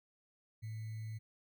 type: tone with sample-and-hold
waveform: sine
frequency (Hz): 110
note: A2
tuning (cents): 0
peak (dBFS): -40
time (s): 0.62-1.19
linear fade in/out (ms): 20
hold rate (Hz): 2100
effects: none